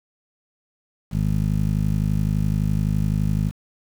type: tone with low-pass filter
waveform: 15% pulse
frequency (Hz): 51.8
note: G#1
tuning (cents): -4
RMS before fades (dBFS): -21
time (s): 1.11-3.52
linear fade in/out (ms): 50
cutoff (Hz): 190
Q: 2
effects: 7-bit